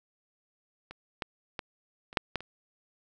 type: clicks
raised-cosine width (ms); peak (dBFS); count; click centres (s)
0.3; -27 / -16 / -18 / -29 / -7 / -13 / -27; 7; 0.91 / 1.222 / 1.592 / 2.129 / 2.172 / 2.357 / 2.406
effects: none